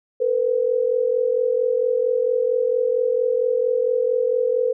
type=tone pair together; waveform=sine; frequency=457.6 / 502 Hz; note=A#4 / B4; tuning=-32 / +28 cents; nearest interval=major second; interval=160 cents; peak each=-21 / -19 dBFS; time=0.2-4.73 s; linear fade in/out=10 ms; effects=none